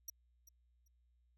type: tone with echo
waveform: sawtooth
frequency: 5760 Hz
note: F#8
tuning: 47 cents flat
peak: -39 dBFS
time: 0.08-0.1 s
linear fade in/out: 5 ms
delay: 390 ms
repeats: 2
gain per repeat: -15 dB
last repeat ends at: 0.88 s
effects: added 60 Hz sine -70 dBFS peak until 1.37 s